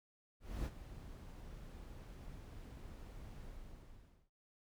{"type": "noise with ADSR envelope", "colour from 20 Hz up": "brown", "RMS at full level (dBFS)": -39, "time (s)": [0.4, 4.3], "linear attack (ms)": 250, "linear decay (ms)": 50, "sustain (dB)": -12, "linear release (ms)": 860, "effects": []}